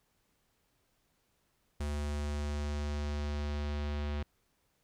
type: tone with low-pass filter sweep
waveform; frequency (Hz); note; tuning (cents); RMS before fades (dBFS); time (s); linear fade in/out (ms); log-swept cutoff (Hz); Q
square; 73.42; D2; 0; -35; 1.8-4.23; 5; 9600 to 3500; 1.2
effects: pink hiss -75 dBFS RMS until 4.83 s